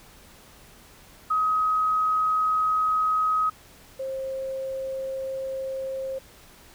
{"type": "tone pair in turn", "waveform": "sine", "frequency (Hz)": [1265, 531.9], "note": ["D#6", "C5"], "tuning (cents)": [28, 28], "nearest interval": "octave + minor third", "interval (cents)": 1500, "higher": "first", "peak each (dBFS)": [-20, -28], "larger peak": "first", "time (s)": [[1.3, 3.5], [3.99, 6.19]], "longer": "neither", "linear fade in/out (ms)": 10, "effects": ["pink hiss -51 dBFS RMS until 6.74 s"]}